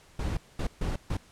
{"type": "noise bursts at uneven times", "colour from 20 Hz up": "brown", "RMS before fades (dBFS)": -29, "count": 4, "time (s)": [[0.19, 0.37], [0.59, 0.67], [0.81, 0.96], [1.1, 1.17]], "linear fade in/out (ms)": 5, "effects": ["pink hiss -57 dBFS RMS until 1.31 s", "low-pass 10000 Hz 12 dB/octave"]}